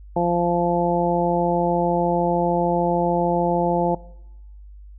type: harmonic tone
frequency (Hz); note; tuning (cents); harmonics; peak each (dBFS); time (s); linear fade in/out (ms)
173.4; F3; -12; 1 / 2 / 3 / 4 / 5; -24 / -24 / -24 / -24 / -24; 0.16-3.95; 5
effects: noise-tail reverb RT60 0.9 s tail -21 dB re dry + added 50 Hz sine -39 dBFS peak until 4.98 s